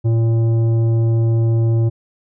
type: tone with tanh clipping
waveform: triangle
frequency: 114.3 Hz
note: A#2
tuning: 34 cents flat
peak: -14 dBFS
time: 0.04-1.9 s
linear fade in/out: 20 ms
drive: 14 dB
effects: none